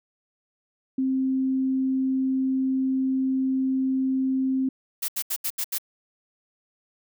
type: tone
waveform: sine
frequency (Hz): 263.4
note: C4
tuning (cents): +12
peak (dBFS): -21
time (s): 0.98-4.69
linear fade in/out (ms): 5
type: noise bursts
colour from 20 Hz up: blue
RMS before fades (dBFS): -27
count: 6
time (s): 5.02-5.784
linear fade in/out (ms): 10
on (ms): 64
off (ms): 76
effects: none

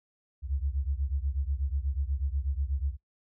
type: beating tone pair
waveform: sine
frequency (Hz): 65.9 / 74.1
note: C2 / D2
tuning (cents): +13 / +16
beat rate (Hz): 8.2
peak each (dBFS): -30 / -32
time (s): 0.42-2.97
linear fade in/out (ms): 50
effects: noise-tail reverb RT60 0.1 s tail -19 dB re dry

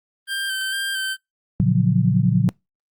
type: tone with vibrato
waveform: 25% pulse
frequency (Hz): 1568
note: G6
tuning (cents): 0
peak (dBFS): -19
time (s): 0.27-1.17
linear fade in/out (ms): 50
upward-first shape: square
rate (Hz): 2.2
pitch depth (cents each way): 22
type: chord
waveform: sine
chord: Gb major seventh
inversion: first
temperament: equal with one note detuned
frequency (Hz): 116.54 / 141.34 / 174.61 / 185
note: Bb2 / Db3 / F3 / Gb3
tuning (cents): 0 / +34 / 0 / 0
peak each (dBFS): -20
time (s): 1.6-2.49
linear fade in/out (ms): 0
effects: noise-tail reverb RT60 0.2 s tail -26 dB re dry + Opus 24 kbps

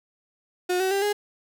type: tone with pitch steps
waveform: 35% pulse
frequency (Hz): 361.1 / 377.7 / 395.1 / 413.4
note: F#4 / F#4 / G4 / G#4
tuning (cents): -42 / +36 / +14 / -8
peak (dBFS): -20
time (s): 0.69-1.13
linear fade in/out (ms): 10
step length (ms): 110
effects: none

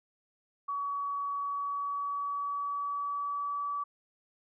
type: tone with pitch glide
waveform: sine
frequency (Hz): 1132 to 1149.1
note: C#6 to D6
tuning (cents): +36 to -38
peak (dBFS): -31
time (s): 0.68-3.84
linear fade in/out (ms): 10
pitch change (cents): +26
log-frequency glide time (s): 1.35-3.72
effects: none

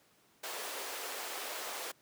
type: high-pass noise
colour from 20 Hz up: pink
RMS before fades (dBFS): -41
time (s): 0.43-1.92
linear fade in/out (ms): 10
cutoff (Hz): 410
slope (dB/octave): 24
effects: pink hiss -67 dBFS RMS until 2.01 s + high-pass 150 Hz 12 dB/octave

